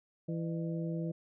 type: harmonic tone with a mistuned harmonic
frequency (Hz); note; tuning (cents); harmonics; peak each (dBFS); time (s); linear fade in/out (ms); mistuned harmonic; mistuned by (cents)
165.7; E3; +9; 1 / 2 / 3 / 4; -34 / -40 / -44 / -46; 0.28-1.12; 10; 4; -150
effects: none